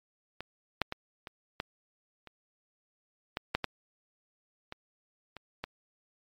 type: clicks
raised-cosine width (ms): 0.3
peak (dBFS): -22 / -10 / -18 / -25 / -16 / -30 / -16 / -10 / -14 / -24 / -27 / -19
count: 12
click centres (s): 0.406 / 0.817 / 0.924 / 1.272 / 1.601 / 2.273 / 3.371 / 3.55 / 3.643 / 4.724 / 5.367 / 5.64
effects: MP3 96 kbps